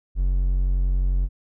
triangle tone, 45.63 Hz, F#1, 23 cents flat, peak -16 dBFS, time 0.15-1.29 s, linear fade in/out 50 ms, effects none

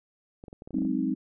clicks, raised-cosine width 2 ms, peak -30 dBFS, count 10, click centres 0.439 / 0.482 / 0.529 / 0.621 / 0.675 / 0.707 / 0.743 / 0.785 / 0.82 / 0.851 s
sine chord, Ab dominant seventh, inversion third, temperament equal, 185 / 207.7 / 261.6 / 311.1 Hz, Gb3 / Ab3 / C4 / Eb4, 0 / 0 / 0 / 0 cents, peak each -33 / -32 / -28 / -30 dBFS, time 0.73-1.15 s, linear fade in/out 20 ms
effects none

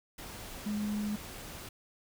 sine tone in noise, 209 Hz, G#3, 11 cents sharp, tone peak -31 dBFS, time 0.66-1.16 s, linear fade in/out 5 ms, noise pink, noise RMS -45 dBFS, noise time 0.18-1.69 s, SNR +11 dB, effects none

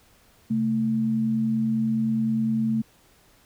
sine tone pair together, 132.5 / 222.3 Hz, C3 / A3, +22 / +18 cents, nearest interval major sixth, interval 896 cents, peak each -31 / -21 dBFS, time 0.5-2.82 s, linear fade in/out 10 ms, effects pink hiss -58 dBFS RMS until 3.45 s

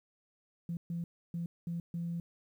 sine tone bursts at uneven times, 170 Hz, F3, 46 cents flat, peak -33 dBFS, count 5, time 0.69-0.77 / 0.9-1.04 / 1.34-1.46 / 1.67-1.8 / 1.94-2.2 s, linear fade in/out 2 ms, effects tanh soft clip ceiling -29 dBFS + 11-bit

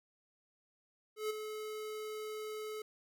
square tone with ADSR envelope, 429.8 Hz, A4, 41 cents flat, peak -33 dBFS, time 1.16-2.82 s, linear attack 140 ms, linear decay 14 ms, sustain -8 dB, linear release 4 ms, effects none

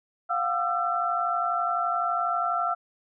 sine tone cluster, 703 / 755 / 1213 / 1344 Hz, F5 / F#5 / D#6 / E6, +11 / +35 / -44 / +33 cents, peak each -28 / -34 / -35 / -26 dBFS, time 0.29-2.75 s, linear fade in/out 20 ms, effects none

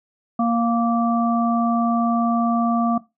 harmonic tone, 233.1 Hz, A#3, in tune, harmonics 1 / 3 / 5, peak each -18 / -23 / -25 dBFS, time 0.39-2.98 s, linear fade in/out 5 ms, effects noise-tail reverb RT60 0.2 s tail -17 dB re dry

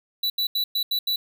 square tone bursts at uneven times, 3951 Hz, B7, in tune, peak -22 dBFS, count 6, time 0.23-0.3 / 0.38-0.47 / 0.55-0.64 / 0.75-0.83 / 0.91-0.99 / 1.07-1.16 s, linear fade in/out 5 ms, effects none

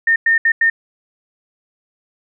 sine tone bursts at uneven times, 1823 Hz, A#6, 39 cents flat, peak -10 dBFS, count 4, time 0.07-0.16 / 0.26-0.38 / 0.45-0.52 / 0.61-0.7 s, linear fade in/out 5 ms, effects none

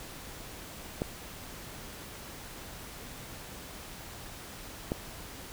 clicks, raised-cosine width 2 ms, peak -16 dBFS, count 2, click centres 1.019 / 4.919 s, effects pink hiss -45 dBFS RMS until 5.52 s

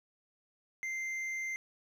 sine tone with hard clipping, 2087 Hz, C7, 5 cents flat, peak -36 dBFS, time 0.83-1.56 s, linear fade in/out 0 ms, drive 5 dB, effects none

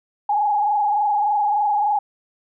sine tone with frequency modulation, 830.6 Hz, G#5, in tune, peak -16 dBFS, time 0.29-1.99 s, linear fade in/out 5 ms, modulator 23.4 Hz, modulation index 1.2, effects none

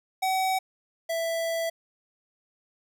square tone pair in turn, 757 / 661.7 Hz, F#5 / E5, +39 / +6 cents, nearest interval major second, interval 233 cents, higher first, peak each -24 / -27 dBFS, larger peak first, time 0.22-0.59 / 1.09-1.7 s, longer second, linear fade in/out 10 ms, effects none

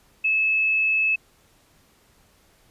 sine tone, 2600 Hz, E7, 24 cents flat, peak -18 dBFS, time 0.24-1.16 s, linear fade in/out 10 ms, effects pink hiss -59 dBFS RMS until 2.7 s + resampled to 32000 Hz

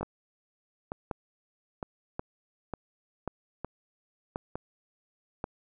two click trains, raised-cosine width 1 ms, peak -18 / -20 dBFS, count 6 / 6, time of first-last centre 0.03-5.441 / 0.01-4.555 s, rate 0.924 / 1.1 Hz, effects none

